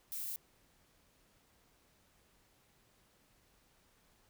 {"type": "noise", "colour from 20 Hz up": "violet", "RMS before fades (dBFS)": -41, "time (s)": [0.12, 0.36], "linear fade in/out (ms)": 0, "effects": ["pink hiss -70 dBFS RMS until 4.29 s"]}